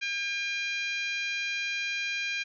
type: harmonic tone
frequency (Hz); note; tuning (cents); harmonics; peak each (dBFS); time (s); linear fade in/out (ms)
804; G5; +44; 2 / 3 / 4 / 5 / 6 / 7 / 8; -36 / -31 / -40 / -40 / -46 / -48 / -48; 0.01-2.44; 20
effects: none